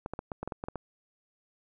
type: clicks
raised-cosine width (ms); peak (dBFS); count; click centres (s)
1; -21; 10; 0.061 / 0.136 / 0.191 / 0.318 / 0.43 / 0.476 / 0.522 / 0.639 / 0.685 / 0.757
effects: none